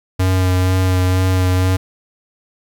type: tone with vibrato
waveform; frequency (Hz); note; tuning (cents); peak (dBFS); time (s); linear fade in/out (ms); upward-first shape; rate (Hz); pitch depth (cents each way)
square; 92.5; F#2; 0; -13; 0.19-1.77; 10; sine; 2.1; 16
effects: 9-bit